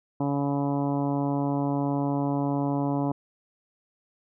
harmonic tone, 141.4 Hz, C#3, 35 cents sharp, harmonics 1 / 2 / 3 / 4 / 5 / 6 / 7 / 8 / 9, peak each -29 / -26 / -37 / -35 / -35 / -37 / -37 / -50 / -50 dBFS, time 0.2-3.12 s, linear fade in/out 5 ms, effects none

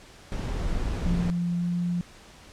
brown noise, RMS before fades -28 dBFS, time 0.32-1.3 s, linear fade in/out 0 ms
sine tone with pitch glide, 173.8 to 175.01 Hz, F3 to F3, -8 to +4 cents, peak -24 dBFS, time 1.06-2.01 s, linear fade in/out 0 ms, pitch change +12 cents, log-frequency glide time 1.57-1.72 s
effects pink hiss -50 dBFS RMS until 2.52 s + low-pass 8000 Hz 12 dB/octave

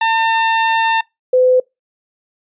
sawtooth / sine tone pair in turn, 902 / 507.7 Hz, A5 / B4, +43 / +48 cents, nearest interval minor seventh, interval 995 cents, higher first, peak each -8 dBFS, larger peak neither, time 0.01-1.01 / 1.33-1.6 s, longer first, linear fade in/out 5 ms, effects noise-tail reverb RT60 0.2 s tail -25 dB re dry + resampled to 8000 Hz

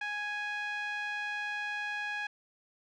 5% pulse tone with low-pass filter, 830.6 Hz, G#5, in tune, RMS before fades -36 dBFS, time 0.01-2.27 s, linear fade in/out 5 ms, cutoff 2000 Hz, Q 2.8, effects none

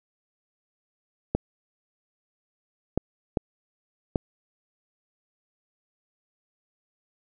clicks, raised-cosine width 2 ms, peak -9 dBFS, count 4, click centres 1.35 / 2.976 / 3.372 / 4.158 s, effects none

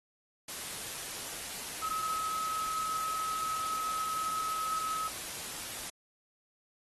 sine tone in noise, 1282 Hz, E6, 49 cents flat, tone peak -32 dBFS, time 1.82-5.08 s, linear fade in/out 5 ms, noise white, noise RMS -40 dBFS, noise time 0.48-5.9 s, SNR +5 dB, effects AAC 32 kbps

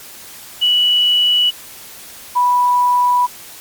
sine tone pair in turn, 2947 / 983.4 Hz, F#7 / B5, -8 / -8 cents, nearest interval octave + perfect fifth, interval 1900 cents, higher first, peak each -10 dBFS, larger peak neither, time 0.61-1.51 / 2.35-3.27 s, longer second, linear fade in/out 20 ms, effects white hiss -36 dBFS RMS until 3.6 s + MP3 96 kbps

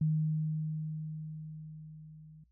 sine tone with level ramp, 155.56 Hz, D#3, in tune, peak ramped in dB -25 to -51 dBFS, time 0.01-2.44 s, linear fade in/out 5 ms, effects noise-tail reverb RT60 0.1 s tail -18 dB re dry + added 60 Hz sine -66 dBFS peak until 2.51 s

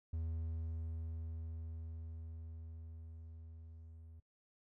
triangle tone with level ramp, 81.2 Hz, E2, 26 cents flat, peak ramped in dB -35 to -51 dBFS, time 0.13-4.2 s, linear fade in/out 5 ms, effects noise-tail reverb RT60 0.1 s tail -22 dB re dry

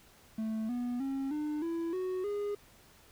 triangle tone with pitch steps, 220 / 244.1 / 270.9 / 300.5 / 333.5 / 370 / 410.5 Hz, A3 / B3 / C#4 / D4 / E4 / F#4 / G#4, 0 / -20 / -40 / +40 / +20 / 0 / -20 cents, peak -30 dBFS, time 0.38-2.55 s, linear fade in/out 5 ms, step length 310 ms, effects pink hiss -60 dBFS RMS until 3.11 s

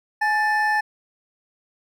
triangle tone pair together, 844 / 1768.9 Hz, G#5 / A6, +28 / +9 cents, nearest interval octave + minor second, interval 1281 cents, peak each -19 dBFS, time 0.21-0.81 s, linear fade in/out 10 ms, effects none

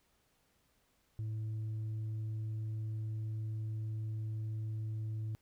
sine tone, 109.2 Hz, A2, 13 cents flat, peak -33 dBFS, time 1.19-5.35 s, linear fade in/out 0 ms, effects tanh soft clip ceiling -35 dBFS + pink hiss -74 dBFS RMS until 5.41 s

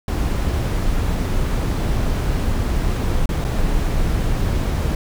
brown noise with dropouts, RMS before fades -19 dBFS, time 0.08-4.95 s, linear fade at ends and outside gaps 2 ms, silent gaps 3.258-3.29 / 3.443-3.448 s, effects none

